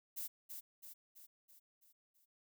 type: noise with echo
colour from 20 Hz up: violet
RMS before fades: -43 dBFS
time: 0.16-0.28 s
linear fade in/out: 20 ms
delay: 330 ms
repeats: 6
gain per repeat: -5 dB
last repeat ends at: 2.26 s
effects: none